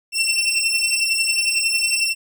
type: beating tone pair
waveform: 20% pulse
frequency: 2694 / 2705 Hz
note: E7 / E7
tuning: +37 / +44 cents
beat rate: 11 Hz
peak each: -17 / -15 dBFS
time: 0.12-2.15 s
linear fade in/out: 50 ms
effects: none